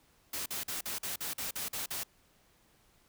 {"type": "noise bursts", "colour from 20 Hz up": "white", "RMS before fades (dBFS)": -37, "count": 10, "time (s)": [0.33, 2.035], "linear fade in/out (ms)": 5, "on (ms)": 130, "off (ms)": 45, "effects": ["pink hiss -67 dBFS RMS until 3.08 s"]}